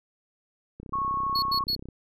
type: click train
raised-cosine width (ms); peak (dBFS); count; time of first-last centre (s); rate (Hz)
3; -28; 36; 0.8-1.887; 32.2
type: tone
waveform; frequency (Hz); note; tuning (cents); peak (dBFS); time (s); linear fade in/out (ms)
sine; 1100; C#6; -14; -25; 0.93-1.64; 5
type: tone bursts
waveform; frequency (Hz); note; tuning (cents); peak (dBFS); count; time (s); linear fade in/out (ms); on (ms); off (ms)
triangle; 4363; C#8; -28; -23; 3; 1.35-1.754; 5; 74; 91
effects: none